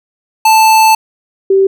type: tone pair in turn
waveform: square / sine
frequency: 880 / 387.4 Hz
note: A5 / G4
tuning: 0 / -20 cents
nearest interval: octave + major second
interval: 1420 cents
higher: first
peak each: -5 dBFS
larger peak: neither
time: 0.45-0.95 / 1.5-1.67 s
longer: first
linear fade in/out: 5 ms
effects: none